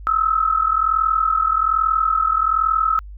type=tone pair together; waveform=sine; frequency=1277.3 / 1318.5 Hz; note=D#6 / E6; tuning=+45 / 0 cents; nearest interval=minor second; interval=55 cents; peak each=-18 dBFS; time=0.07-2.99 s; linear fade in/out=0 ms; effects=added 50 Hz sine -33 dBFS peak until 3.17 s